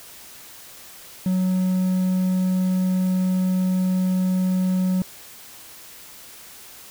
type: tone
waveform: triangle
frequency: 185 Hz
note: F#3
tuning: in tune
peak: -16 dBFS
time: 1.26-5.02 s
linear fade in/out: 2 ms
effects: white hiss -43 dBFS RMS until 6.9 s